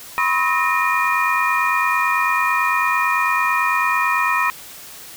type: tone cluster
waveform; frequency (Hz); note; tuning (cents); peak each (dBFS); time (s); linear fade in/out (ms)
sine; 988 / 1077 / 1280 / 1849 / 2434; B5 / C6 / D#6 / A#6 / D#7; 0 / +50 / +49 / -15 / -39; -22; 0.18-4.5; 0
effects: white hiss -38 dBFS RMS until 5.16 s